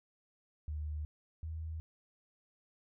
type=tone pair in turn; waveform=sine; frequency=75.7 / 79.96 Hz; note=D#2 / D#2; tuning=-47 / +48 cents; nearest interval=minor second; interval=95 cents; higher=second; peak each=-36 / -38 dBFS; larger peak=first; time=0.68-1.05 / 1.43-1.8 s; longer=neither; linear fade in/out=0 ms; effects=none